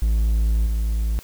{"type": "tone with level steps", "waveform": "triangle", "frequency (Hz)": 54.9, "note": "A1", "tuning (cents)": -3, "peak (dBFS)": [-14, -17], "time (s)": [0.02, 1.19], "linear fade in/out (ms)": 0, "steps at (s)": 0.66, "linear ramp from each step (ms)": 5, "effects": ["white hiss -46 dBFS RMS until 1.23 s"]}